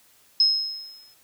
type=tone with exponential decay; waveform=sine; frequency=5150 Hz; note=E8; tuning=41 cents flat; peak=-13 dBFS; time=0.4-1.14 s; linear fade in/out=2 ms; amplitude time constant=160 ms; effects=white hiss -58 dBFS RMS until 1.23 s